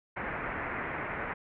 white low-pass noise, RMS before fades -36 dBFS, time 0.16-1.34 s, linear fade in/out 10 ms, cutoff 2200 Hz, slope 48 dB/octave, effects none

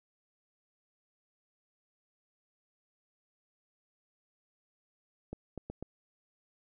clicks, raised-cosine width 2 ms, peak -26 dBFS, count 4, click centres 5.33 / 5.577 / 5.7 / 5.826 s, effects none

